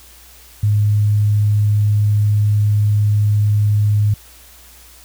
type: tone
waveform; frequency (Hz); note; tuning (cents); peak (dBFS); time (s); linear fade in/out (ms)
sine; 104.4; G#2; +10; -11; 0.63-4.14; 5
effects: added 60 Hz sine -46 dBFS peak until 5.04 s + white hiss -44 dBFS RMS until 5.04 s